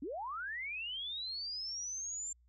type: linear sweep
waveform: sine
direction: up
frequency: 241.4 to 7350 Hz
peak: -38 dBFS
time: 0.02-2.33 s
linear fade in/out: 5 ms
effects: added 60 Hz sine -64 dBFS peak until 2.48 s